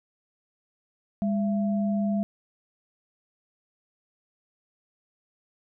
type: tone pair together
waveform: sine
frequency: 203.3 / 672 Hz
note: G#3 / E5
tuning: -37 / +33 cents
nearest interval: octave + major sixth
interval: 2070 cents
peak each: -23 / -33 dBFS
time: 1.22-2.23 s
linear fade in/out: 0 ms
effects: none